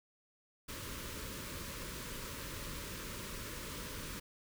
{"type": "band-stop noise", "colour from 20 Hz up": "pink", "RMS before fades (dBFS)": -44, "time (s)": [0.68, 4.2], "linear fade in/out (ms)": 10, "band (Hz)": [610, 920], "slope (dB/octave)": 96, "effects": []}